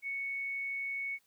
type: tone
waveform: sine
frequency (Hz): 2217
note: C#7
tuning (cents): 0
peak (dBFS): -34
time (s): 0.02-1.19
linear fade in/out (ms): 50
effects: white hiss -72 dBFS RMS until 1.26 s